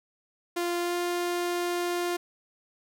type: tone with pitch glide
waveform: sawtooth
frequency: 347.8 to 350.8 Hz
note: F4 to F4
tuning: -7 to +8 cents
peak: -23 dBFS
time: 0.56-2.17 s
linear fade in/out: 10 ms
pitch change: +15 cents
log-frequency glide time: 0.8-0.95 s
effects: none